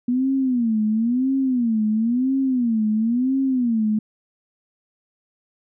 sine tone with vibrato, 240 Hz, B3, 49 cents flat, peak -17 dBFS, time 0.08-3.99 s, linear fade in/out 5 ms, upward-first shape sine, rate 0.98 Hz, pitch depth 200 cents each way, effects none

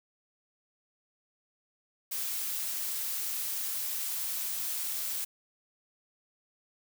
blue noise, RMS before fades -34 dBFS, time 2.11-5.25 s, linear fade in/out 10 ms, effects none

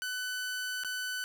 sawtooth tone with dropouts, 1500 Hz, F#6, 23 cents sharp, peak -30 dBFS, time 0.02-1.24 s, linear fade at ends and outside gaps 0 ms, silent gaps 0.836-0.847 s, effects 11-bit

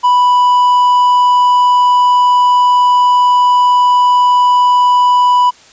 triangle tone with hard clipping, 987.8 Hz, B5, in tune, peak -7 dBFS, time 0.03-5.51 s, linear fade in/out 20 ms, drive 6 dB, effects white hiss -42 dBFS RMS until 5.72 s + resampled to 16000 Hz

